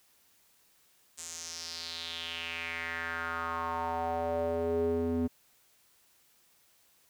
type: tone with band-pass filter sweep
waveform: square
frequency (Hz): 83.3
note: E2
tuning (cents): +19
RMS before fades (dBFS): -34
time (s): 1.17-5.28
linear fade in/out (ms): 20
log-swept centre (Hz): 7600 to 290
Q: 4
effects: white hiss -66 dBFS RMS until 7.09 s